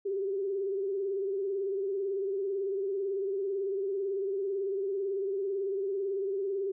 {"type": "tone with vibrato", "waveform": "sine", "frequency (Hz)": 392, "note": "G4", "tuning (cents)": 0, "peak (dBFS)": -29, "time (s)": [0.05, 6.72], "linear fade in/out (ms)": 10, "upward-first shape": "sine", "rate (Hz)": 18, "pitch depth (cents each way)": 63, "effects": []}